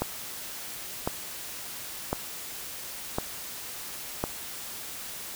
click train, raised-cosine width 1 ms, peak -12 dBFS, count 5, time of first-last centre 0.02-4.239 s, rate 0.948 Hz, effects white hiss -39 dBFS RMS until 5.35 s

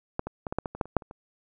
clicks, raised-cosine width 1 ms, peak -13 / -19 / -18 / -17 / -12 / -17 / -24 / -11 / -30 / -6 / -30 / -28 dBFS, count 12, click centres 0.194 / 0.27 / 0.468 / 0.525 / 0.586 / 0.658 / 0.75 / 0.812 / 0.856 / 0.967 / 1.022 / 1.111 s, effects none

